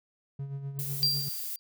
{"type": "tone with tremolo", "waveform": "triangle", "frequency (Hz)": 138.59, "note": "C#3", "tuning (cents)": 0, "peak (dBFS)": -30, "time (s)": [0.39, 1.29], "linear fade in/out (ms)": 5, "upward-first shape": "sine", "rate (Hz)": 8, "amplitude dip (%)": 55}
{"type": "noise", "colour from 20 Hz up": "violet", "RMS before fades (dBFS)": -36, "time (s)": [0.79, 1.56], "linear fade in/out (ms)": 0}
{"type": "tone with exponential decay", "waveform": "sine", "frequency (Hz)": 4732, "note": "D8", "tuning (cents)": 12, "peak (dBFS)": -20, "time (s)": [1.03, 1.59], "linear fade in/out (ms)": 0, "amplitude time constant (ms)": 120}
{"effects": []}